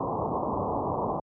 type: low-pass noise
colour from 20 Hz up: white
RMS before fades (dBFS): -29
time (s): 0-1.2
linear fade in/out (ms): 5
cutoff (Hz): 1100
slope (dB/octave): 96
effects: high-pass 80 Hz 12 dB/octave